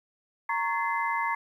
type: tone cluster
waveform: sine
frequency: 926 / 1104 / 1717 / 2064 Hz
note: A#5 / C#6 / A6 / C7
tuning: -12 / -7 / -43 / -24 cents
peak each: -29 / -31 / -35 / -32 dBFS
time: 0.49-1.35 s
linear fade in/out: 5 ms
effects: 10-bit

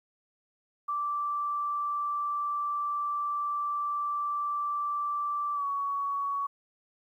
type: tone with pitch glide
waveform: sine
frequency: 1169 to 1122.7 Hz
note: D6 to C#6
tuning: -8 to +22 cents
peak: -28 dBFS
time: 0.88-6.47 s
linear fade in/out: 10 ms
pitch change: -70 cents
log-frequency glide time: 5.54-5.65 s
effects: 11-bit

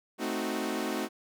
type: chord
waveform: sawtooth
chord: A diminished seventh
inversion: none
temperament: equal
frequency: 220 / 261.6 / 311.1 / 370 Hz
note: A3 / C4 / Eb4 / Gb4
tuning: 0 / 0 / 0 / 0 cents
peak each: -32 dBFS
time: 0.18-1.09 s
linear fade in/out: 50 ms
effects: none

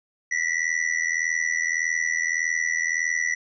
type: tone with amplitude modulation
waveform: square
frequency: 1962 Hz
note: B6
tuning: 12 cents flat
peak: -19 dBFS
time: 0.31-3.35 s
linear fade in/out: 10 ms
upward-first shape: sine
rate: 81.7 Hz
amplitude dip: 90%
effects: resampled to 16000 Hz

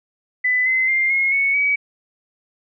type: tone with pitch steps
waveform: sine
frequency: 2000 / 2051 / 2104 / 2158 / 2214 / 2271 Hz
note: B6 / C7 / C7 / C#7 / C#7 / C#7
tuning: +21 / -35 / +9 / -47 / -3 / +41 cents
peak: -15 dBFS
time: 0.44-1.76 s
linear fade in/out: 10 ms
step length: 220 ms
effects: none

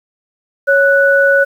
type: tone pair together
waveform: sine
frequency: 554.4 / 1480.1 Hz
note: C#5 / F#6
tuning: 0 / 0 cents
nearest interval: octave + perfect fourth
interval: 1700 cents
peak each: -10 dBFS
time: 0.67-1.45 s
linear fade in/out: 20 ms
effects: 7-bit

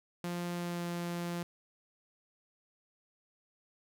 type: tone with pitch glide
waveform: sawtooth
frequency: 174.61 to 173 Hz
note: F3 to F3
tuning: 0 to -16 cents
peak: -31 dBFS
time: 0.24-1.43 s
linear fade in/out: 2 ms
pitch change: -16 cents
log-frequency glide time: 0.54-0.84 s
effects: none

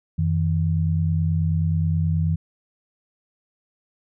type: tone pair together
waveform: sine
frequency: 90.3 / 159.7 Hz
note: F#2 / D#3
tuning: -42 / +45 cents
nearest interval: minor seventh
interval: 987 cents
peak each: -21 dBFS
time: 0.18-2.36 s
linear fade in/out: 10 ms
effects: none

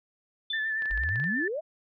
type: tone with exponential decay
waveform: sine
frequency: 3520 Hz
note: A7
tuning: in tune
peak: -27 dBFS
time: 0.5-0.73 s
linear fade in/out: 5 ms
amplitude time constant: 50 ms
type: tone with vibrato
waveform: sine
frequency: 1760 Hz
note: A6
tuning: in tune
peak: -27 dBFS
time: 0.53-1.48 s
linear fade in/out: 5 ms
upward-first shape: sine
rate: 8.6 Hz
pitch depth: 32 cents each way
type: clicks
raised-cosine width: 0.3 ms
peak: -28 dBFS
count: 9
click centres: 0.822 / 0.857 / 0.91 / 0.976 / 1.036 / 1.09 / 1.158 / 1.2 / 1.241 s
type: exponential sweep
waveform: sine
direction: up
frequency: 41.2 to 672 Hz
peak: -29 dBFS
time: 0.9-1.61 s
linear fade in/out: 20 ms
effects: none

